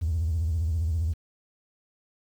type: tone with vibrato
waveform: triangle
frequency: 81.4 Hz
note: E2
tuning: 21 cents flat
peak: -20 dBFS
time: 0.01-1.14 s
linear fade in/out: 20 ms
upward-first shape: sine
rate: 15 Hz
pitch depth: 140 cents each way
effects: tanh soft clip ceiling -20 dBFS + 9-bit